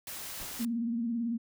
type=noise; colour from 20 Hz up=white; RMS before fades=-41 dBFS; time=0.07-0.65 s; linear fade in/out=2 ms
type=noise with exponential decay; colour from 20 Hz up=pink; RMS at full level=-43 dBFS; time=0.4-0.77 s; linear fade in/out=0 ms; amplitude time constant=79 ms
type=tone with vibrato; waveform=sine; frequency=233.1 Hz; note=A#3; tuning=in tune; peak=-29 dBFS; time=0.59-1.38 s; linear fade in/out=20 ms; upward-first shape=sine; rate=18 Hz; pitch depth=61 cents each way
effects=none